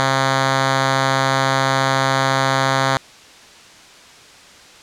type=tone with notch filter; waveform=5% pulse; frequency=134.1 Hz; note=C3; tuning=43 cents sharp; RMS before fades=-17 dBFS; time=0-2.97 s; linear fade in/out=0 ms; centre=350 Hz; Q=1.3; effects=white hiss -43 dBFS RMS until 4.82 s + low-pass 6000 Hz 12 dB/octave